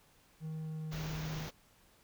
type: tone with pitch glide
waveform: triangle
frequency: 157.7 to 156.25 Hz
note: D#3 to D#3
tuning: +24 to +8 cents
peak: -36 dBFS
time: 0.4-1.48 s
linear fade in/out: 50 ms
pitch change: -16 cents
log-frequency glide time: 0.59-0.94 s
type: band-stop noise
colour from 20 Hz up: pink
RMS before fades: -44 dBFS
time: 0.91-1.51 s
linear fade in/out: 20 ms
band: 6800 to 14000 Hz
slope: 96 dB/octave
effects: pink hiss -66 dBFS RMS until 2.03 s